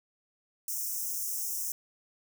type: high-pass noise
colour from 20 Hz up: white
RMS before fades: -34 dBFS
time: 0.68-1.72 s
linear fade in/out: 2 ms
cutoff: 5400 Hz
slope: 96 dB/octave
effects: none